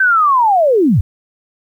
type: linear sweep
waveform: sine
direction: down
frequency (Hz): 1568 to 70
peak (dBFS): -8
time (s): 0-1.01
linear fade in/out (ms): 5
effects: 8-bit